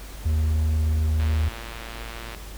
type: tone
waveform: triangle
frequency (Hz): 78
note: D#2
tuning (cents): +5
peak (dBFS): -17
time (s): 0.25-1.49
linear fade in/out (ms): 10
type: click train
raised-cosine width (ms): 0.3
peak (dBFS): -21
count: 133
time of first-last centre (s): 1.2-2.348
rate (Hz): 115
effects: added 50 Hz sine -37 dBFS peak until 2.57 s + pink hiss -43 dBFS RMS until 2.57 s